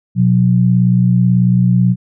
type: tone pair together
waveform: sine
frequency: 123.47 / 181.72 Hz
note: B2 / F#3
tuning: 0 / -31 cents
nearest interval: perfect fifth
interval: 669 cents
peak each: -11 dBFS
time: 0.15-1.96 s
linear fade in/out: 50 ms
effects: none